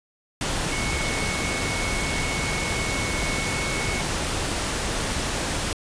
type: tone in noise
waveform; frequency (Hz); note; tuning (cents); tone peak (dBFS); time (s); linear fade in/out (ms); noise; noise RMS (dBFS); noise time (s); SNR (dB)
sine; 2205; C#7; -10; -30; 0.72-4.01; 2; pink; -26; 0.41-5.73; -7
effects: resampled to 22050 Hz